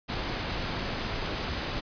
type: noise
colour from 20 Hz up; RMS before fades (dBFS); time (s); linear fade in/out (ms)
pink; -32; 0.08-1.81; 20
effects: resampled to 11025 Hz